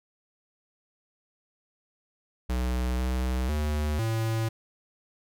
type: tone with pitch steps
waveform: square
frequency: 62.2 / 63.4 / 75.2 / 112.4 Hz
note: B1 / B1 / D2 / A2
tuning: +13 / +46 / +42 / +37 cents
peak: -26 dBFS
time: 2.49-4.49 s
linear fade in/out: 10 ms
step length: 500 ms
effects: none